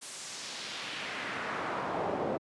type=noise with band-pass filter sweep; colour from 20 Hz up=brown; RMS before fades=-36 dBFS; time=0.01-2.38 s; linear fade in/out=20 ms; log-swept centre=9300 to 520 Hz; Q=1.3; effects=high-pass 150 Hz 12 dB/octave + resampled to 24000 Hz